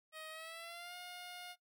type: tone with pitch glide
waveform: 10% pulse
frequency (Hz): 629 to 714.2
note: D#5 to F5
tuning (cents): +19 to +39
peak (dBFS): -39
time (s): 0.12-1.56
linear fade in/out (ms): 50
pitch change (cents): +220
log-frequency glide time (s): 0.3-0.95
effects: noise-tail reverb RT60 0.1 s tail -18 dB re dry